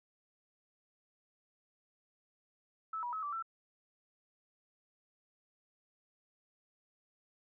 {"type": "tone with pitch steps", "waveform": "sine", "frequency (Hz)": [1307, 967, 1286, 1163, 1337], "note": ["E6", "B5", "E6", "D6", "E6"], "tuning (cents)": [-15, -37, -43, -17, 24], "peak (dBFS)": -36, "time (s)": [2.93, 3.425], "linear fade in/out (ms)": 5, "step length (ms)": 99, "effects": []}